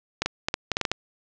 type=clicks; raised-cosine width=0.2 ms; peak=-6 dBFS; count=9; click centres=0.22 / 0.26 / 0.485 / 0.541 / 0.717 / 0.769 / 0.813 / 0.852 / 0.916 s; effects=low-pass 7000 Hz 12 dB/octave + 8-bit